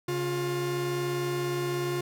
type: tone pair together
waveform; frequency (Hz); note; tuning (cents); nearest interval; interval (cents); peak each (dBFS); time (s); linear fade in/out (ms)
45% pulse; 138.39 / 354.4; C#3 / F4; -3 / +25; octave + major third; 1628; -33 / -29; 0.08-2.01; 5
effects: none